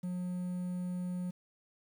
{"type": "tone with quantisation", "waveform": "triangle", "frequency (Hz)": 180, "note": "F#3", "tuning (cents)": -47, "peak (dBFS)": -32, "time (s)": [0.03, 1.31], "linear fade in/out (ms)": 10, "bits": 10, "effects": []}